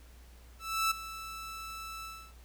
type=tone with ADSR envelope; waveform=sawtooth; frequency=1318.5 Hz; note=E6; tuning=in tune; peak=-22 dBFS; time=0.59-2.34 s; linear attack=320 ms; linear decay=10 ms; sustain=-15 dB; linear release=300 ms; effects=added 60 Hz sine -52 dBFS peak until 2.44 s + pink hiss -61 dBFS RMS until 2.44 s